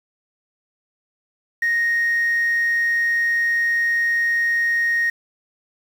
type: tone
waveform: sine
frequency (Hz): 1865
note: A#6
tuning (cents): 0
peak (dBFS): -15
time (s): 1.62-5.1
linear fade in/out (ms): 5
effects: tanh soft clip ceiling -14 dBFS + 7-bit